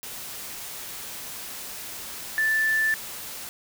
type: tone in noise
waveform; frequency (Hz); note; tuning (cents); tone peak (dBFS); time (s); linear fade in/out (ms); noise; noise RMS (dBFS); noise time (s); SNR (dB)
sine; 1760; A6; 0; -20; 2.38-2.94; 0; white; -37; 0.03-3.49; +14
effects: none